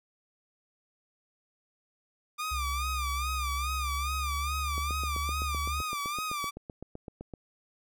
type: tone with vibrato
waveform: sawtooth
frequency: 1200 Hz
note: D6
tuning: 37 cents sharp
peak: -28 dBFS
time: 2.38-6.51 s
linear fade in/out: 20 ms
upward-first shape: sine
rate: 2.4 Hz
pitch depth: 88 cents each way
type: tone with pitch glide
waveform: sine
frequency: 66.2 to 72.19 Hz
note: C2 to D2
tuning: +21 to -29 cents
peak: -32 dBFS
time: 2.51-5.82 s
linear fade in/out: 10 ms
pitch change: +150 cents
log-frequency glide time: 3.52-4.74 s
type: click train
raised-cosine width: 2 ms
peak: -27 dBFS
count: 21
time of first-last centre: 4.78-7.338 s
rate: 7.82 Hz
effects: none